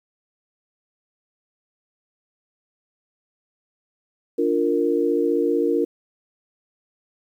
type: chord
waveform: sine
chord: Bb major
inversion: first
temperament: equal with one note detuned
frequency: 293.7 / 349.2 / 462.9 Hz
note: D4 / F4 / Bb4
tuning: 0 / 0 / -12 cents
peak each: -23 / -22 / -21 dBFS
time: 4.38-5.85 s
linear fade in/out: 10 ms
effects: 9-bit